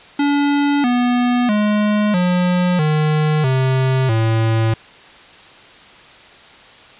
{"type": "tone with pitch steps", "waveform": "square", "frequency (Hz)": [286.2, 244.9, 209.5, 179.26, 153.37, 131.22, 112.27], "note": ["D4", "B3", "G#3", "F3", "D#3", "C3", "A2"], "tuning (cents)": [-45, -14, 15, 45, -25, 5, 35], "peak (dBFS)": -14, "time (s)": [0.19, 4.74], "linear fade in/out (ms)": 5, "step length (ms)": 650, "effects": ["white hiss -42 dBFS RMS until 6.99 s", "resampled to 8000 Hz"]}